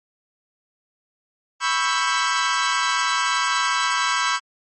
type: chord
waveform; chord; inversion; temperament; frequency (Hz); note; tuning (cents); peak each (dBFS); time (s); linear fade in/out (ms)
sawtooth; C# half-diminished seventh; third; equal with one note detuned; 987.8 / 1108.7 / 1318.5 / 1584.4; B5 / C#6 / E6 / G6; 0 / 0 / 0 / +18; -21; 1.6-4.4; 50
effects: MP3 32 kbps